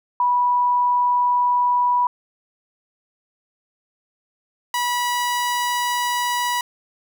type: tone pair in turn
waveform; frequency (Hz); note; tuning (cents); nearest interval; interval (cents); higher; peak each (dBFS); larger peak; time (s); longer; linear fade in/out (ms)
sine / sawtooth; 980 / 974.4; B5 / B5; -14 / -24; unison; 10; first; -15 / -16; first; 0.2-2.07 / 4.74-6.61; neither; 2
effects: none